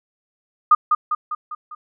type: tone with echo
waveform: sine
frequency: 1225 Hz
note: D#6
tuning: 27 cents flat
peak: -7 dBFS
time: 0.71-0.75 s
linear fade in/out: 5 ms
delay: 200 ms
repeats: 5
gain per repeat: -5 dB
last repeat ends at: 1.75 s
effects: none